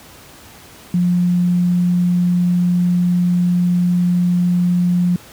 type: tone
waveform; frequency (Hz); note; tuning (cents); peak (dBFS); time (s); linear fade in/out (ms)
sine; 177.1; F3; +24; -12; 0.94-5.16; 2
effects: pink hiss -41 dBFS RMS until 5.32 s + high-pass 60 Hz 12 dB/octave